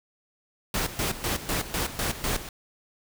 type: noise with tremolo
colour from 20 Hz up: pink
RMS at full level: -27 dBFS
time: 0.74-2.49 s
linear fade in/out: 2 ms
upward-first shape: square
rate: 4 Hz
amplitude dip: 75%
effects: none